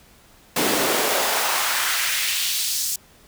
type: noise with high-pass filter sweep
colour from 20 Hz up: pink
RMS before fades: -22 dBFS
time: 0.56-2.96 s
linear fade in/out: 5 ms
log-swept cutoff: 230 to 6500 Hz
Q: 1.3
effects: pink hiss -52 dBFS RMS until 3.27 s